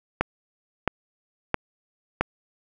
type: click train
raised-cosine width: 0.5 ms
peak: -5 dBFS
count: 4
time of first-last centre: 0.21-2.21 s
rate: 1.5 Hz
effects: none